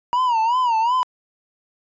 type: tone with vibrato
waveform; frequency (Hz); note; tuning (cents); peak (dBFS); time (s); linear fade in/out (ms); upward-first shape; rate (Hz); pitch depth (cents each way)
triangle; 950; A#5; +33; -14; 0.13-1.03; 0; sine; 2.7; 130
effects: resampled to 16000 Hz